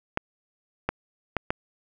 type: clicks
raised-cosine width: 0.5 ms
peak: -9 dBFS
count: 4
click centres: 0.174 / 0.89 / 1.367 / 1.505 s
effects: none